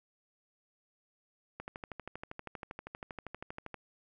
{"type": "click train", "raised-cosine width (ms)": 0.5, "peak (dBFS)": -26, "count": 28, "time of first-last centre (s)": [1.6, 3.743], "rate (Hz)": 12.6, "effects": []}